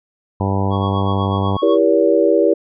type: harmonic tone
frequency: 97.8 Hz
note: G2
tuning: 4 cents flat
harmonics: 1 / 2 / 3 / 4 / 5 / 6 / 7 / 8 / 9 / 10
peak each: -18 / -22 / -26 / -27 / -28 / -30 / -30 / -29 / -28 / -28 dBFS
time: 0.4-1.57 s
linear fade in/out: 5 ms
type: tone with tremolo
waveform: square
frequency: 1105 Hz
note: C#6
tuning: 6 cents flat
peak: -23 dBFS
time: 0.7-1.79 s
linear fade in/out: 50 ms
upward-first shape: sine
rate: 8.1 Hz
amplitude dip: 70%
type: chord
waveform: sine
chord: E diminished seventh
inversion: none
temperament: just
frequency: 329.6 / 395.6 / 474.7 / 569.6 Hz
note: E4 / G4 / Bb4 / Db5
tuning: 0 / +16 / +31 / +47 cents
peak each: -16 dBFS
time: 1.62-2.54 s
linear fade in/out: 10 ms
effects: resampled to 8000 Hz